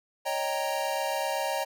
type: chord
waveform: square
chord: Eb dominant seventh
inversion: third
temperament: equal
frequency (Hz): 554.4 / 622.3 / 784 / 932.3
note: Db5 / Eb5 / G5 / Bb5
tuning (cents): 0 / 0 / 0 / 0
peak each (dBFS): -34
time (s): 0.25-1.65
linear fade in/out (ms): 20
effects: none